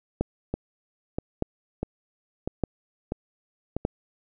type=two click trains; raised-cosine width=2 ms; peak=-14 / -10 dBFS; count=6 / 4; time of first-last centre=0.54-3.766 / 0.21-3.851 s; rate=1.55 / 0.824 Hz; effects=none